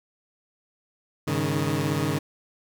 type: chord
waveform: 20% pulse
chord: Ab suspended fourth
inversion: none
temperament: equal with one note detuned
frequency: 101.63 / 138.59 / 155.56 Hz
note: Ab2 / Db3 / Eb3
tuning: -37 / 0 / 0 cents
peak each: -26 / -22 / -22 dBFS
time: 1.27-2.19 s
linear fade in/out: 10 ms
effects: none